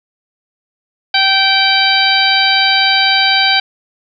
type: harmonic tone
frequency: 776 Hz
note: G5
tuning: 18 cents flat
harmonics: 1 / 2 / 3 / 4 / 5 / 6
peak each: -16 / -16 / -16 / -16 / -16 / -16 dBFS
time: 1.14-3.6 s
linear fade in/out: 5 ms
effects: none

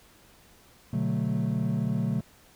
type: chord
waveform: triangle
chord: B minor seventh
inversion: none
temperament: equal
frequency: 123.47 / 146.83 / 185 / 220 Hz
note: B2 / D3 / F#3 / A3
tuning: 0 / 0 / 0 / 0 cents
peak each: -28 dBFS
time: 0.93-2.21 s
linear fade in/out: 5 ms
effects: tanh soft clip ceiling -16 dBFS + pink hiss -57 dBFS RMS until 2.55 s

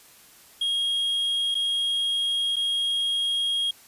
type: tone with dropouts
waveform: triangle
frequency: 3266 Hz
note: G#7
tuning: 30 cents flat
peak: -21 dBFS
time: 0.61-3.71 s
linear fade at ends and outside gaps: 5 ms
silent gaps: 1.545-1.551 / 2.559-2.565 s
effects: white hiss -52 dBFS RMS until 3.87 s + resampled to 32000 Hz

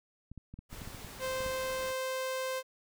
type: clicks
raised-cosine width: 5 ms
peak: -33 dBFS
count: 11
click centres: 0.316 / 0.377 / 0.54 / 0.59 / 0.729 / 0.818 / 0.875 / 0.947 / 1.047 / 1.405 / 1.463 s
type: noise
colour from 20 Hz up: pink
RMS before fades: -47 dBFS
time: 0.69-1.94 s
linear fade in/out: 50 ms
type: tone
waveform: sawtooth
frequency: 521 Hz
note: C5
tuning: 7 cents flat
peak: -29 dBFS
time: 1.19-2.63 s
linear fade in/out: 50 ms
effects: none

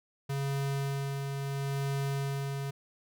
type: tone with tremolo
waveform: square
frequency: 138.59 Hz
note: C#3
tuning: in tune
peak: -30 dBFS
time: 0.29-2.71 s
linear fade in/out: 10 ms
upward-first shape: sine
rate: 0.74 Hz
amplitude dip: 35%
effects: none

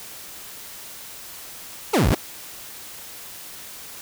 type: exponential two-way sweep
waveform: 25% pulse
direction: down then up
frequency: 493.8 to 44.4 to 493.8 Hz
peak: -12 dBFS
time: 1.93-2.15 s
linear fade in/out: 10 ms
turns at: 2.1 s
effects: white hiss -39 dBFS RMS until 4.01 s

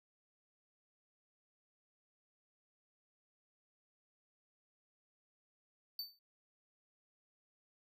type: tone with exponential decay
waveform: square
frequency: 4558 Hz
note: C#8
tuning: 47 cents sharp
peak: -37 dBFS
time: 5.99-6.19 s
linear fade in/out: 2 ms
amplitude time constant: 43 ms
effects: none

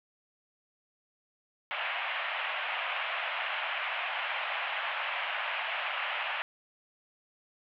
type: band-pass noise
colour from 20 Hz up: white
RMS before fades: -34 dBFS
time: 1.71-6.42 s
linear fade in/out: 0 ms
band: 610 to 3000 Hz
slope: 48 dB/octave
effects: none

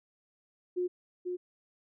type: tone with echo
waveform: sine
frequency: 359.7 Hz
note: F#4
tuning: 49 cents flat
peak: -28 dBFS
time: 0.76-0.88 s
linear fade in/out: 20 ms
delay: 490 ms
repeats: 1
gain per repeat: -4 dB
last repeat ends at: 1.37 s
effects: none

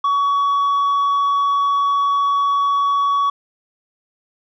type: tone with tanh clipping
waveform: sine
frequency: 1127 Hz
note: C#6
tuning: 28 cents sharp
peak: -15 dBFS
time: 0.04-3.3 s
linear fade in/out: 5 ms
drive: 3 dB
effects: none

